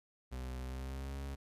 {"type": "tone with pitch glide", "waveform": "40% pulse", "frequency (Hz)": [63.6, 68.56], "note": ["C2", "C#2"], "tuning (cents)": [-48, -18], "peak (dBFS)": -39, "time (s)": [0.31, 1.36], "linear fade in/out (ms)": 20, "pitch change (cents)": 130, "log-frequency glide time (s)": [0.59, 1.17], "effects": ["resampled to 32000 Hz", "13-bit"]}